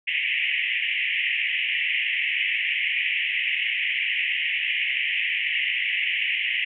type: band-pass noise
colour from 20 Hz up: pink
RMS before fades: -25 dBFS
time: 0.07-6.65 s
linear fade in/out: 10 ms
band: 1900 to 3000 Hz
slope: 96 dB/octave
effects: none